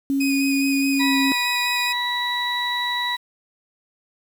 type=tone with pitch glide; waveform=sine; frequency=275.1 to 271.5 Hz; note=C#4 to C#4; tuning=-13 to -36 cents; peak=-18 dBFS; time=0.1-1.32 s; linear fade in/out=0 ms; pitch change=-23 cents; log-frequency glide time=1.05-1.11 s
type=tone with vibrato; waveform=sawtooth; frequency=2489 Hz; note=D#7; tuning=in tune; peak=-21 dBFS; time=0.2-1.93 s; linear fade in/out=10 ms; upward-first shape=square; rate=4.8 Hz; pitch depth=15 cents each way
type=harmonic tone; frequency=976 Hz; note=B5; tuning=21 cents flat; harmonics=1 / 2 / 4; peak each=-26 / -26 / -25 dBFS; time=0.99-3.17 s; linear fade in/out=20 ms
effects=7-bit